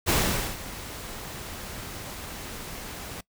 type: noise with ADSR envelope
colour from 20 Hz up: pink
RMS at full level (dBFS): -22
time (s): 0.06-3.21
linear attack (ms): 31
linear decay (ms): 470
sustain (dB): -16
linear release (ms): 7
effects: noise-tail reverb RT60 0.1 s tail -22 dB re dry